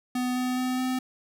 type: tone with pitch steps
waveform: square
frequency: 250 / 252 / 254.1 / 256.1 Hz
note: B3 / B3 / B3 / C4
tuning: +21 / +35 / +49 / -37 cents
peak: -26 dBFS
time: 0.15-0.99 s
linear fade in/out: 5 ms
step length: 210 ms
effects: none